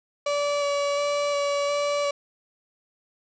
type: tone with vibrato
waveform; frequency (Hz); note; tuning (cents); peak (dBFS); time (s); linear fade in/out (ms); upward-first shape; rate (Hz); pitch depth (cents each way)
35% pulse; 574; D5; -40; -21; 0.26-2.11; 5; square; 1.4; 11
effects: resampled to 16000 Hz + 8-bit